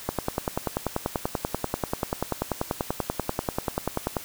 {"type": "click train", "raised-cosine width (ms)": 1, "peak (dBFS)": -10, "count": 43, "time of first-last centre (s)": [0.09, 4.168], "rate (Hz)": 10.3, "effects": ["white hiss -41 dBFS RMS until 4.24 s"]}